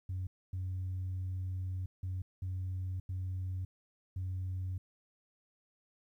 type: tone bursts at uneven times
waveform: sine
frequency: 92.6 Hz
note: F#2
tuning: 2 cents sharp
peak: -33 dBFS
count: 6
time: 0.09-0.27 / 0.53-1.86 / 2.03-2.22 / 2.42-3 / 3.09-3.65 / 4.16-4.78 s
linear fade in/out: 5 ms
effects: tanh soft clip ceiling -32 dBFS + 12-bit